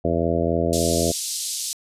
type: harmonic tone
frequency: 83.7 Hz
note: E2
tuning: 27 cents sharp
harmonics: 1 / 2 / 3 / 4 / 5 / 6 / 7 / 8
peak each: -27 / -27 / -27 / -27 / -27 / -27 / -27 / -27 dBFS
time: 0.04-1.12 s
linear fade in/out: 10 ms
type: band-pass noise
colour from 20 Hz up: white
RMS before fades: -28 dBFS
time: 0.73-1.73 s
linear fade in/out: 0 ms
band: 3900 to 9600 Hz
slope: 24 dB/octave
effects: resampled to 32000 Hz